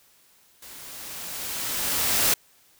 white noise with level ramp, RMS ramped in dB -44 to -20 dBFS, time 0.62-2.34 s, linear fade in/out 5 ms, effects white hiss -59 dBFS RMS until 2.79 s

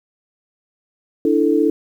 sine chord, D suspended second, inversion none, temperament equal, 293.7 / 329.6 / 440 Hz, D4 / E4 / A4, 0 / 0 / 0 cents, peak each -17 dBFS, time 1.25-1.7 s, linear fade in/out 2 ms, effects 8-bit

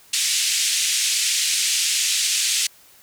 white band-pass noise, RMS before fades -21 dBFS, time 0.13-2.67 s, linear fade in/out 5 ms, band 2300 to 8600 Hz, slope 24 dB/octave, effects white hiss -51 dBFS RMS until 3.02 s

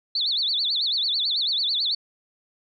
sine tone with vibrato, 3951 Hz, B7, in tune, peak -21 dBFS, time 0.15-1.95 s, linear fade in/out 5 ms, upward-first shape sine, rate 9.1 Hz, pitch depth 250 cents each way, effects none

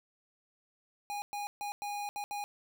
square tone bursts at uneven times, 820 Hz, G#5, 22 cents flat, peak -36 dBFS, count 6, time 1.1-1.22 / 1.33-1.47 / 1.61-1.72 / 1.82-2.09 / 2.16-2.24 / 2.31-2.44 s, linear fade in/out 0 ms, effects none

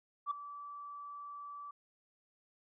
sine tone with ADSR envelope, 1157 Hz, D6, 26 cents flat, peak -29 dBFS, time 0.26-1.71 s, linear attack 50 ms, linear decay 6 ms, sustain -15 dB, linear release 5 ms, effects tanh soft clip ceiling -27 dBFS

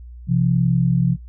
sine tone pair together, 130.81 / 171.59 Hz, C3 / F3, 0 / -30 cents, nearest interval perfect fourth, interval 470 cents, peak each -17 dBFS, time 0.27-1.17 s, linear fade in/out 50 ms, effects noise-tail reverb RT60 0.1 s tail -20 dB re dry + added 60 Hz sine -35 dBFS peak until 1.28 s

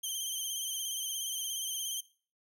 15% pulse tone with vibrato, 3137 Hz, G7, 1 cent sharp, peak -27 dBFS, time 0.03-2.01 s, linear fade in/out 10 ms, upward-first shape sine, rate 17 Hz, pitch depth 50 cents each way, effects noise-tail reverb RT60 0.4 s tail -19 dB re dry

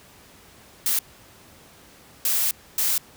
blue noise bursts at uneven times, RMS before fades -22 dBFS, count 3, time 0.86-0.99 / 2.25-2.51 / 2.78-2.98 s, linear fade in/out 2 ms, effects pink hiss -50 dBFS RMS until 3.16 s + high-pass 60 Hz 12 dB/octave

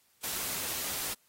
white noise with ADSR envelope, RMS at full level -33 dBFS, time 0.23-1.14 s, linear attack 14 ms, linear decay 4 ms, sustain -2 dB, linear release 10 ms, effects white hiss -68 dBFS RMS until 1.28 s + AAC 48 kbps

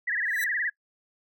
sine tone with vibrato, 1810 Hz, A6, 48 cents sharp, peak -25 dBFS, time 0.07-0.7 s, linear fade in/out 10 ms, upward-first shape sine, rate 19 Hz, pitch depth 170 cents each way
5% pulse tone with exponential growth, 1975.5 Hz, B6, in tune, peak -18 dBFS, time 0.25-0.44 s, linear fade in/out 1 ms, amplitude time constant 40 ms
effects noise-tail reverb RT60 0.1 s tail -23 dB re dry

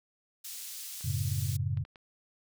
pink high-pass noise, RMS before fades -42 dBFS, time 0.44-1.57 s, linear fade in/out 10 ms, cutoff 5000 Hz, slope 12 dB/octave
clicks, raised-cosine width 0.3 ms, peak -35 dBFS, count 4, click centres 1.009 / 1.773 / 1.851 / 1.958 s
sine chord, F# minor, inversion none, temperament equal, 92.5 / 110 / 138.59 Hz, F#2 / A2 / C#3, 0 / 0 / 0 cents, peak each -33 dBFS, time 1.04-1.84 s, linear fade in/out 10 ms
effects none

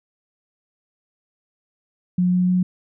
sine tone with pitch steps, 179.9 / 180.94 / 181.99 Hz, F#3 / F#3 / F#3, -48 / -38 / -28 cents, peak -15 dBFS, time 2.18-2.63 s, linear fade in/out 5 ms, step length 150 ms, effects none

